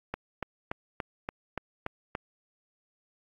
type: click train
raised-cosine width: 0.5 ms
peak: -17 dBFS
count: 8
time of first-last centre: 0.14-2.151 s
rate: 3.48 Hz
effects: AAC 32 kbps